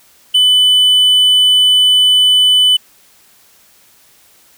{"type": "tone", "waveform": "triangle", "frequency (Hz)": 3000, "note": "F#7", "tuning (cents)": 23, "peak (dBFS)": -5, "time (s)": [0.34, 2.77], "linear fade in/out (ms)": 10, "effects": ["white hiss -48 dBFS RMS until 4.57 s"]}